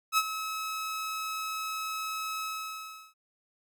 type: tone with ADSR envelope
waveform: sawtooth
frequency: 1289 Hz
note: E6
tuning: 39 cents flat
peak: -17 dBFS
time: 0.12-3.14 s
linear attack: 56 ms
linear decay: 46 ms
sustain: -12 dB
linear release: 700 ms
effects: none